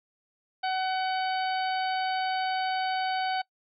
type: harmonic tone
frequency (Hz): 752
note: F#5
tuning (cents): +28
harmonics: 1 / 2 / 3 / 4 / 5 / 6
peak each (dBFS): -27 / -35 / -40 / -39 / -44 / -40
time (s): 0.63-3.42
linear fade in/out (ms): 10
effects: noise-tail reverb RT60 0.1 s tail -24 dB re dry